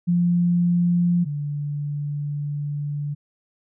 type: tone pair in turn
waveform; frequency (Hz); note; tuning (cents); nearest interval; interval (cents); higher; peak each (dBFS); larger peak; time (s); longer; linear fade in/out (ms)
sine; 174.4 / 145.69; F3 / D3; -2 / -14; minor third; 312; first; -16 / -24; first; 0.07-1.25 / 1.25-3.15; second; 20
effects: none